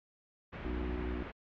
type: low-pass noise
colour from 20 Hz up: pink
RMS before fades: -44 dBFS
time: 0.52-1.32 s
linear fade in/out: 20 ms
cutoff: 2600 Hz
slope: 24 dB/octave
type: harmonic tone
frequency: 61.2 Hz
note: B1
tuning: 15 cents flat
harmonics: 1 / 3 / 4 / 5 / 6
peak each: -36 / -50 / -43 / -42 / -42 dBFS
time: 0.65-1.23 s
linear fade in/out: 0 ms
effects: MP3 64 kbps